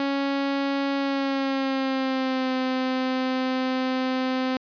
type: tone with pitch glide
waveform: sawtooth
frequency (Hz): 277.2 to 258.6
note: C#4 to C4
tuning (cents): 0 to -20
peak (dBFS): -19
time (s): 0-4.57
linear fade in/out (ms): 2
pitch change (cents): -120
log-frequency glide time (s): 0.97-2.53
effects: resampled to 11025 Hz